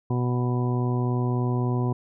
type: harmonic tone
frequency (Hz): 123.47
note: B2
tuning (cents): 0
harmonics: 1 / 2 / 3 / 4 / 5 / 6 / 7 / 8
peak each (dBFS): -23 / -29 / -31 / -40 / -43 / -38 / -46 / -36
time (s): 0.1-1.93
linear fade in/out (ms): 5
effects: none